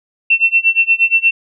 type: tone with tremolo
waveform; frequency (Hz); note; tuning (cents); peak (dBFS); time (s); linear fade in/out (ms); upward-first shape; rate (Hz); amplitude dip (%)
sine; 2699; E7; +40; -6; 0.3-1.31; 5; sine; 8.5; 95
effects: none